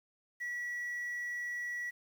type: tone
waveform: sine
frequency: 1938 Hz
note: B6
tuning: 33 cents flat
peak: -33 dBFS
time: 0.4-1.91 s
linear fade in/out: 20 ms
effects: tanh soft clip ceiling -35 dBFS + 10-bit